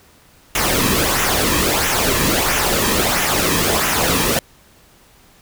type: noise with flanger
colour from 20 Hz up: pink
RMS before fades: -17 dBFS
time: 0.55-4.39 s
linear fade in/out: 2 ms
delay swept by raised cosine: 0.22 to 1.42 ms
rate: 1.5 Hz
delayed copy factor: -0.55
effects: pink hiss -50 dBFS RMS until 5.41 s